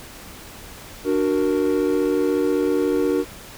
triangle chord, D augmented, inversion none, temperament equal with one note detuned, 295.5 / 370 / 466.2 Hz, D4 / F#4 / A#4, +11 / 0 / 0 cents, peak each -20 dBFS, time 1.04-3.25 s, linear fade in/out 50 ms, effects pink hiss -40 dBFS RMS until 3.57 s

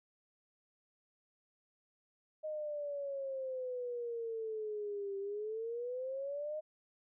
sine exponential two-way sweep, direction down then up, 622.3 to 392 to 622.3 Hz, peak -37 dBFS, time 2.43-6.61 s, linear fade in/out 20 ms, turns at 5.18 s, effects none

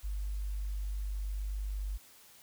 sine tone, 49.91 Hz, G1, 32 cents sharp, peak -33 dBFS, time 0.03-1.98 s, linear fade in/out 20 ms, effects white hiss -58 dBFS RMS until 2.42 s

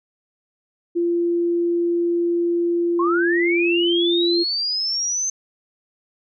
sine tone, 343.8 Hz, F4, 27 cents flat, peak -17 dBFS, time 0.95-4.44 s, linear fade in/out 20 ms
sine linear sweep, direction up, 1031 to 6272 Hz, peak -20 dBFS, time 2.99-5.3 s, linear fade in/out 5 ms
effects none

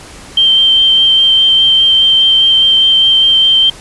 sine tone with vibrato, 3136 Hz, G7, in tune, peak -5 dBFS, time 0.37-3.7 s, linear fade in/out 5 ms, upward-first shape sine, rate 4.9 Hz, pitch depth 10 cents each way, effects pink hiss -33 dBFS RMS until 3.8 s + resampled to 24000 Hz

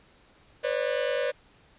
45% pulse tone cluster, 494.7 / 544 / 594 Hz, B4 / C#5 / D5, +3 / -33 / +20 cents, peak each -30 dBFS, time 0.63-1.32 s, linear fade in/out 20 ms, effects pink hiss -59 dBFS RMS until 1.78 s + resampled to 8000 Hz

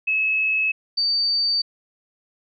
sine tone pair in turn, 2584 / 4604 Hz, E7 / D8, -35 / -35 cents, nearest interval minor seventh, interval 1000 cents, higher second, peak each -18 dBFS, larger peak neither, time 0.07-0.72 / 0.97-1.62 s, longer neither, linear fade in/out 10 ms, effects none

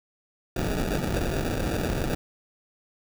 pink noise with sample-and-hold, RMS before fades -27 dBFS, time 0.56-2.15 s, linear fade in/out 5 ms, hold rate 1050 Hz, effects none

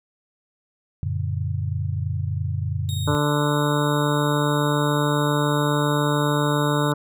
sine chord, Gb augmented, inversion none, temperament just, 92.5 / 115.62 / 144.53 Hz, Gb2 / Bb2 / D3, 0 / -14 / -27 cents, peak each -25 / -28 / -28 dBFS, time 1.03-3.15 s, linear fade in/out 0 ms
sawtooth tone, 3729 Hz, A#7, in tune, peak -29 dBFS, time 2.89-6.92 s, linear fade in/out 0 ms
harmonic tone, 147.2 Hz, D3, 4 cents sharp, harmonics 1 / 2 / 3 / 4 / 6 / 7 / 8 / 9 / 10, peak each -22 / -25 / -27 / -28 / -30 / -30 / -31 / -32 / -32 dBFS, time 3.07-6.94 s, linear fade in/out 10 ms
effects none

